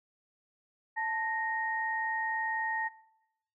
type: tone pair together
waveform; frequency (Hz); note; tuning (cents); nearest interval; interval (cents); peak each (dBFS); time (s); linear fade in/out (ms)
sine; 881.8 / 1862; A5 / A#6; +4 / -2; octave + minor second; 1294; -33 / -33; 0.96-2.89; 20
effects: noise-tail reverb RT60 0.8 s tail -19 dB re dry